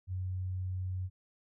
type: tone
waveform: sine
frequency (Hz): 92.5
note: F#2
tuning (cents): 0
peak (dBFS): -33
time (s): 0.07-1.1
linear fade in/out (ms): 50
effects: none